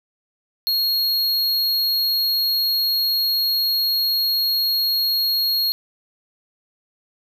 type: tone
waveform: square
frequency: 4289 Hz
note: C8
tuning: 42 cents sharp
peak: -18 dBFS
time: 0.67-5.72 s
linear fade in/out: 0 ms
effects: none